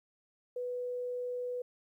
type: tone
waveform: sine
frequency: 493.9 Hz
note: B4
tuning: in tune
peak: -34 dBFS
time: 0.56-1.62 s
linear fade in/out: 5 ms
effects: 12-bit